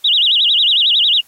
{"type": "tone with vibrato", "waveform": "sine", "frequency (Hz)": 3317, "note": "G#7", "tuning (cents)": -3, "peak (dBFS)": -9, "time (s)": [0.04, 1.21], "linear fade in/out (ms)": 10, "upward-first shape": "sine", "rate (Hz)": 11, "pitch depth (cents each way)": 280, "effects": ["white hiss -50 dBFS RMS until 1.27 s", "MP3 64 kbps"]}